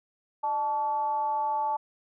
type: tone with frequency modulation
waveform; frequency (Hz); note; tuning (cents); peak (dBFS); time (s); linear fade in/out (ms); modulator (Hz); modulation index
sine; 873; A5; -14; -25; 0.43-1.77; 10; 266; 0.44
effects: none